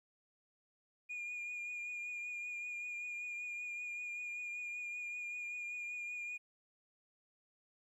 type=tone with vibrato; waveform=sine; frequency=2432 Hz; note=D#7; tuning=40 cents flat; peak=-38 dBFS; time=1.09-6.38 s; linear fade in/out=20 ms; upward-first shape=triangle; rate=5.2 Hz; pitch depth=28 cents each way; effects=tanh soft clip ceiling -39 dBFS + 13-bit